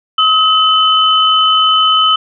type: tone pair together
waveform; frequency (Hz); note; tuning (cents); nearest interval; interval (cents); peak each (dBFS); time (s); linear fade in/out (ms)
sine; 1275 / 3032; D#6 / F#7; +42 / +42; octave + minor third; 1500; -10; 0.18-2.16; 5
effects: none